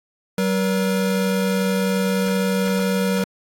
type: tone pair together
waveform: square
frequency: 190 / 478.8 Hz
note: F#3 / A#4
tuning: +46 / +46 cents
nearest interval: octave + major third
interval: 1600 cents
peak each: -20 / -24 dBFS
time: 0.38-3.24 s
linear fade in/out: 2 ms
effects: AAC 48 kbps